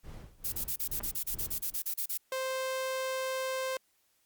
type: noise with tremolo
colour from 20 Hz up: brown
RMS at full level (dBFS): -43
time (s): 0.03-1.76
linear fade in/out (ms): 20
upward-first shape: sine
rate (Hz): 2.3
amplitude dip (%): 90
type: noise bursts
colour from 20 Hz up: violet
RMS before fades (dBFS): -33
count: 15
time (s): 0.44-2.177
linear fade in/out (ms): 10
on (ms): 85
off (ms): 33
type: clicks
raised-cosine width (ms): 0.5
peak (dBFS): -29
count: 2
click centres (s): 1.004 / 1.009
type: tone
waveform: sawtooth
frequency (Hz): 523.3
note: C5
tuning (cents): 0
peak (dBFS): -28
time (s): 2.32-3.77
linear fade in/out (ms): 2
effects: white hiss -72 dBFS RMS until 4.25 s + Opus 48 kbps